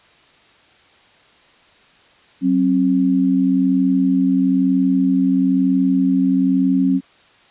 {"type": "tone pair together", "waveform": "sine", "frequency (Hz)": [187.56, 268.6], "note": ["F#3", "C4"], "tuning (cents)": [24, 46], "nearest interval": "tritone", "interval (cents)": 622, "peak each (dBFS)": [-18, -14], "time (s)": [2.41, 7.01], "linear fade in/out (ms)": 50, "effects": ["white hiss -51 dBFS RMS until 7.5 s", "resampled to 8000 Hz"]}